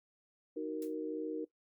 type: chord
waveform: sine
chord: D# minor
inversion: none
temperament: just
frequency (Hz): 311.1 / 373.4 / 466.7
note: D#4 / F#4 / A#4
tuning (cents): 0 / +16 / +2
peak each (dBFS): -39 / -43 / -39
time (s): 0.56-1.45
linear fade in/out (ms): 10
type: noise with exponential decay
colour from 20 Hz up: blue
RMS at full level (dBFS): -48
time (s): 0.82-0.95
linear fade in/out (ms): 1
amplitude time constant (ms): 27
effects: noise-tail reverb RT60 0.1 s tail -19 dB re dry + Opus 48 kbps